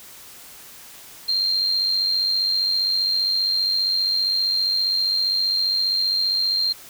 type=tone with amplitude modulation; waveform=sine; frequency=4186 Hz; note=C8; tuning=in tune; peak=-16 dBFS; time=1.28-6.73 s; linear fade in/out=10 ms; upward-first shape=sine; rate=95.1 Hz; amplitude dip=50%; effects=white hiss -43 dBFS RMS until 6.89 s